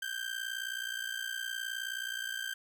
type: ring-modulated tone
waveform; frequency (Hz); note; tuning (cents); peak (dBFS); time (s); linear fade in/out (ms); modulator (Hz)
30% pulse; 1568; G6; 0; -30; 0.02-2.54; 2; 29.6
effects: none